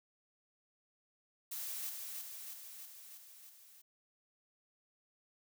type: noise with echo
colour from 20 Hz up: blue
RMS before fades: -42 dBFS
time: 1.51-1.9 s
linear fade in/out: 10 ms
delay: 320 ms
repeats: 6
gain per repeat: -3 dB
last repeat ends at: 3.82 s
effects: none

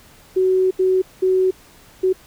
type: tone bursts at uneven times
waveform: sine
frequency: 373.9 Hz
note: F#4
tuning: 18 cents sharp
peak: -13 dBFS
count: 4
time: 0.36-0.71 / 0.79-1.02 / 1.22-1.51 / 2.03-2.13 s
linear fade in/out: 10 ms
effects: pink hiss -48 dBFS RMS until 2.26 s

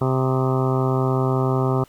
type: harmonic tone with a mistuned harmonic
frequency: 130.81 Hz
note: C3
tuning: in tune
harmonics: 1 / 2 / 3 / 4 / 5 / 6 / 7 / 8 / 9 / 10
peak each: -20 / -26 / -24 / -31 / -30 / -32 / -33 / -33 / -32 / -34 dBFS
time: 0.01-1.84 s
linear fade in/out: 5 ms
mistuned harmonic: 10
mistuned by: -61 cents
effects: pink hiss -53 dBFS RMS until 1.88 s

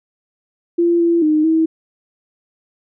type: tone with pitch steps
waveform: sine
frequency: 342.5 / 338.7 / 307.3 / 321.7 Hz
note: F4 / E4 / D#4 / E4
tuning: -34 / +47 / -21 / -42 cents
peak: -11 dBFS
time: 0.78-1.66 s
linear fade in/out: 10 ms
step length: 220 ms
effects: none

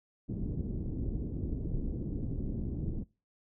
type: low-pass noise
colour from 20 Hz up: pink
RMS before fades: -35 dBFS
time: 0.28-3.04 s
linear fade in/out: 20 ms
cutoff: 340 Hz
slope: 24 dB/octave
effects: noise-tail reverb RT60 0.3 s tail -22 dB re dry

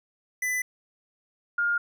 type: tone pair in turn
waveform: square / sine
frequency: 2000 / 1414.2 Hz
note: B6 / F6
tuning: +21 / +21 cents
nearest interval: tritone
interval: 600 cents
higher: first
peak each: -26 / -22 dBFS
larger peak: second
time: 0.42-0.62 / 1.58-1.78 s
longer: neither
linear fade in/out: 5 ms
effects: none

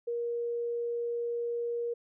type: tone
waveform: sine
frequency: 472.6 Hz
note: A#4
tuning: 24 cents sharp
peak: -30 dBFS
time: 0.07-1.94 s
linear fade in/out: 10 ms
effects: none

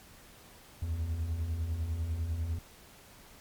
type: beating tone pair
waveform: triangle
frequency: 73.42 / 83.42 Hz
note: D2 / E2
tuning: 0 / +21 cents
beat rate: 10 Hz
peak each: -38 / -29 dBFS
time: 0.82-2.59 s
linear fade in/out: 5 ms
effects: pink hiss -55 dBFS RMS until 3.4 s + MP3 96 kbps

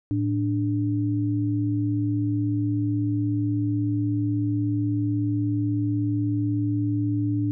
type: tone pair together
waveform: sine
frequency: 110.01 / 293.7 Hz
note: A2 / D4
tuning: 0 / 0 cents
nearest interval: octave + perfect fourth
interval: 1700 cents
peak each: -24 dBFS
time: 0.11-7.51 s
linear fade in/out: 0 ms
effects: none

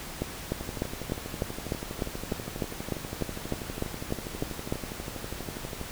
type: two click trains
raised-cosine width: 2 ms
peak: -14 / -22 dBFS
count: 16 / 65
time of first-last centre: 0.22-4.725 / 0.61-5.813 s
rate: 3.33 / 12.3 Hz
effects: pink hiss -40 dBFS RMS until 5.91 s

